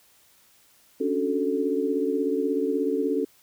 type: chord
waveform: sine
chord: D major seventh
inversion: third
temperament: equal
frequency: 277.2 / 293.7 / 370 / 440 Hz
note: C#4 / D4 / F#4 / A4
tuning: 0 / 0 / 0 / 0 cents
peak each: -27 / -31 / -29 / -26 dBFS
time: 1-3.25 s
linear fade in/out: 10 ms
effects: white hiss -59 dBFS RMS until 3.42 s